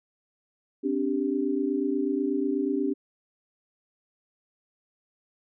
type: chord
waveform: sine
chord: C suspended second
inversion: none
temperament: equal with one note detuned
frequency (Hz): 261.6 / 289.8 / 392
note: C4 / D4 / G4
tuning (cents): 0 / -23 / 0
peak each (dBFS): -29 / -27 / -29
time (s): 0.83-2.94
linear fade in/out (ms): 20
effects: none